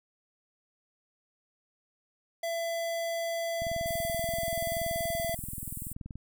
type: tone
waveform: square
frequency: 670 Hz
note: E5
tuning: 28 cents sharp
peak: -31 dBFS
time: 2.43-5.35 s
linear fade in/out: 5 ms
type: click train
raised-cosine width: 5 ms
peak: -28 dBFS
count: 54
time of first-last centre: 3.62-6.156 s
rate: 20.9 Hz
type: high-pass noise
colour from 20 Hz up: pink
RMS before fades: -41 dBFS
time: 3.86-5.93 s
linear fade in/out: 5 ms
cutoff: 7800 Hz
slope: 96 dB/octave
effects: none